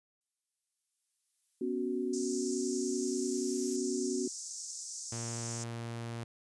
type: noise with exponential growth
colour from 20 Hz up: violet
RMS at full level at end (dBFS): -44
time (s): 0.21-3.76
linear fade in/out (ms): 0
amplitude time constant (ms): 770
type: chord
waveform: sine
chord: B suspended second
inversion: none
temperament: equal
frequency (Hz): 246.9 / 277.2 / 370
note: B3 / C#4 / F#4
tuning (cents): 0 / 0 / 0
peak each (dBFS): -36 / -37 / -34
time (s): 1.61-4.28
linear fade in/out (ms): 5
type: band-pass noise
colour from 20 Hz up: pink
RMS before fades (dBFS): -43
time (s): 2.13-5.64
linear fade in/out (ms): 5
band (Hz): 5500 to 8200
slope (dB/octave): 48
type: tone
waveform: sawtooth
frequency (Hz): 116.54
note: A#2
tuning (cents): 0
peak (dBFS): -34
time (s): 5.12-6.24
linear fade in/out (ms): 5
effects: resampled to 24000 Hz